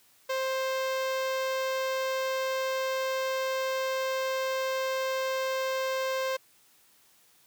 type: tone with notch filter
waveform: sawtooth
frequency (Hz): 526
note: C5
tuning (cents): +9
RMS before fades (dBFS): -30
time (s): 0.29-6.37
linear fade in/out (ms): 10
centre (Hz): 10000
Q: 0.98
effects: white hiss -62 dBFS RMS until 7.46 s + high-pass 60 Hz 12 dB/octave